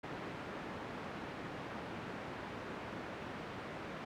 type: band-pass noise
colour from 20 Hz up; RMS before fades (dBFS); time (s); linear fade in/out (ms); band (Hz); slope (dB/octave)
pink; -45; 0.03-4.05; 10; 140 to 2000; 12
effects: none